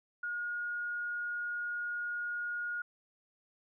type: tone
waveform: sine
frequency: 1435 Hz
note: F6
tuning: 47 cents sharp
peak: -34 dBFS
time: 0.23-2.82 s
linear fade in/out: 5 ms
effects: none